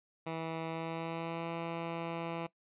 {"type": "tone with pitch glide", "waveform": "10% pulse", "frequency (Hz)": [162.8, 167.18], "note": ["E3", "E3"], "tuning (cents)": [-21, 25], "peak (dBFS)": -28, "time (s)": [0.26, 2.47], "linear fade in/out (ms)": 10, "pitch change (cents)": 46, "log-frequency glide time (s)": [0.66, 1.5], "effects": ["noise-tail reverb RT60 0.1 s tail -19 dB re dry", "resampled to 8000 Hz"]}